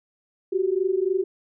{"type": "tone pair together", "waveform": "sine", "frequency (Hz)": [365.9, 389.4], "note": ["F#4", "G4"], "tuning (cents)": [-19, -12], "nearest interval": "minor second", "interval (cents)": 107, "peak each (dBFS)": -23, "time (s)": [0.52, 1.24], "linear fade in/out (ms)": 10, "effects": []}